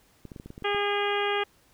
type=clicks; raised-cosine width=3 ms; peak=-28 dBFS; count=9; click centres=0.253 / 0.318 / 0.362 / 0.399 / 0.46 / 0.504 / 0.579 / 0.623 / 0.747 s
type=harmonic tone; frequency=407.6 Hz; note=G#4; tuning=32 cents flat; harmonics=1 / 2 / 3 / 4 / 5 / 6 / 7 / 8; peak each=-28 / -31 / -33 / -34 / -35 / -36 / -36 / -37 dBFS; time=0.64-1.44 s; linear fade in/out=10 ms
effects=pink hiss -62 dBFS RMS until 1.73 s